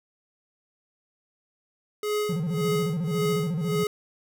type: tone with tremolo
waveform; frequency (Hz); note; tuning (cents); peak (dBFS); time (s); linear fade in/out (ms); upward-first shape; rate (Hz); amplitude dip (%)
square; 420.2; G#4; +20; -24; 2.03-3.87; 2; sine; 1.8; 95
type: tone with vibrato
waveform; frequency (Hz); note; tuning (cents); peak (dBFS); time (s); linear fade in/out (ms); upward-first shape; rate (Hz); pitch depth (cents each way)
triangle; 164.81; E3; 0; -23; 2.29-3.84; 5; square; 14; 140
effects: none